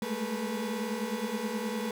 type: tone cluster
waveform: 35% pulse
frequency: 205 / 214 / 223.8 / 488.9 Hz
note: G#3 / A3 / A3 / B4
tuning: -22 / -48 / +30 / -18 cents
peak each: -38 / -35 / -34 / -35 dBFS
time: 0.02-1.91 s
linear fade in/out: 2 ms
effects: none